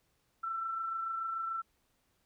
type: tone with amplitude modulation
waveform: sine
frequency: 1339 Hz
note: E6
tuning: 27 cents sharp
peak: -32 dBFS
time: 0.43-1.62 s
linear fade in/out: 10 ms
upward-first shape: sine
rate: 26.9 Hz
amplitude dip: 35%
effects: pink hiss -75 dBFS RMS until 2.25 s